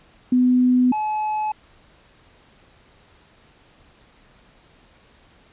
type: tone pair in turn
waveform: sine / triangle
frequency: 250.6 / 855.4 Hz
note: B3 / A5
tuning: +25 / -49 cents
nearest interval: octave + major sixth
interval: 2126 cents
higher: second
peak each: -13 / -19 dBFS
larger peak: first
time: 0.32-0.92 / 0.92-1.52 s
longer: neither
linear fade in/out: 5 ms
effects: pink hiss -54 dBFS RMS until 5.52 s + resampled to 8000 Hz